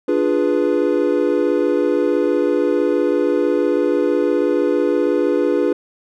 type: chord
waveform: triangle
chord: D diminished seventh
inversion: none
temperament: equal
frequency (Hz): 293.7 / 349.2 / 415.3 / 493.9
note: D4 / F4 / Ab4 / Cb5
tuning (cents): 0 / 0 / 0 / 0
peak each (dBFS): -18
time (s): 0.08-5.73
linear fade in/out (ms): 5
effects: none